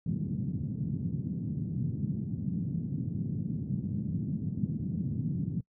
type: band-pass noise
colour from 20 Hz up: pink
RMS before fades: -33 dBFS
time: 0.06-5.61 s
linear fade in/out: 5 ms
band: 120 to 210 Hz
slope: 24 dB/octave
effects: noise-tail reverb RT60 0.1 s tail -24 dB re dry